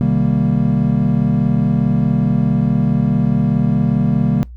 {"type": "chord", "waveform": "triangle", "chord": "C minor seventh", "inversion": "none", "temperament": "equal", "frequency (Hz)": [130.81, 155.56, 196, 233.1], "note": ["C3", "Eb3", "G3", "Bb3"], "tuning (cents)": [0, 0, 0, 0], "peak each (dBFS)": -16, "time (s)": [0.01, 4.43], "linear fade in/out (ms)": 0, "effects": ["noise-tail reverb RT60 0.2 s tail -25 dB re dry", "added 60 Hz sine -31 dBFS peak until 4.56 s"]}